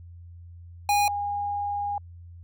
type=tone pair in turn; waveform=square / sine; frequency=820 / 815.8 Hz; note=G#5 / G#5; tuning=-22 / -31 cents; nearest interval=unison; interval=9 cents; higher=first; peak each=-20 / -26 dBFS; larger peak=first; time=0.89-1.08 / 1.08-1.98 s; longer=second; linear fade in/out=2 ms; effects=added 86 Hz sine -42 dBFS peak until 2.43 s